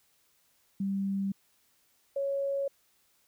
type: tone pair in turn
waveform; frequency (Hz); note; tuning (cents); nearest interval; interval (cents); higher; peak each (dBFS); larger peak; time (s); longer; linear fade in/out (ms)
sine; 196 / 554.4; G3 / C#5; 0 / 0; octave + tritone; 1800; second; -28 / -28; neither; 0.8-1.32 / 2.16-2.68; neither; 5
effects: white hiss -69 dBFS RMS until 3.27 s